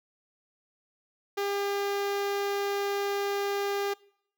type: tone with notch filter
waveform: sawtooth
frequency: 401.7 Hz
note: G4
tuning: 42 cents sharp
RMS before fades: -30 dBFS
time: 1.37-3.94 s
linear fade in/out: 10 ms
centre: 9000 Hz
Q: 1.2
effects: noise-tail reverb RT60 0.7 s tail -24 dB re dry